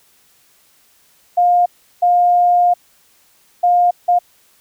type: tone bursts at uneven times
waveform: sine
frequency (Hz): 708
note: F5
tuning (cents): +23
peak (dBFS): -9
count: 4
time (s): 1.37-1.66 / 2.02-2.74 / 3.63-3.91 / 4.08-4.19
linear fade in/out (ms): 10
effects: white hiss -54 dBFS RMS until 4.6 s